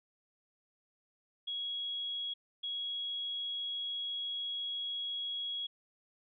sine tone bursts at uneven times, 3322 Hz, G#7, in tune, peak -35 dBFS, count 2, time 1.47-2.34 / 2.63-5.67 s, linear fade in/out 10 ms, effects none

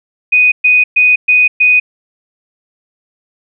sine tone bursts, 2489 Hz, D#7, in tune, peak -5 dBFS, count 5, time 0.32-1.8 s, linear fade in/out 10 ms, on 200 ms, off 120 ms, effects none

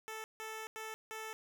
10% pulse tone bursts at uneven times, 439.4 Hz, A4, 2 cents flat, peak -34 dBFS, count 4, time 0.08-0.24 / 0.4-0.67 / 0.76-0.94 / 1.11-1.33 s, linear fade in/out 0 ms, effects none

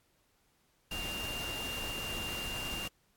sine tone in noise, 2792 Hz, F7, 1 cent flat, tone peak -38 dBFS, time 0.91-2.88 s, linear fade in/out 5 ms, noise pink, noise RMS -41 dBFS, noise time 0.91-2.88 s, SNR 0 dB, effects pink hiss -72 dBFS RMS until 3.16 s + AAC 64 kbps

